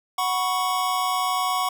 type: chord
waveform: square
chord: F# suspended fourth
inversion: none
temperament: equal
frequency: 740 / 987.8 / 1108.7 Hz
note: F#5 / B5 / C#6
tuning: 0 / 0 / 0 cents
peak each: -27 / -30 / -25 dBFS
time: 0.18-1.69 s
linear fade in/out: 5 ms
effects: none